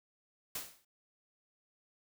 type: noise with exponential decay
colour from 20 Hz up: white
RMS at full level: -36 dBFS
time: 0.55-0.85 s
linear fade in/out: 5 ms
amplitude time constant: 64 ms
effects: none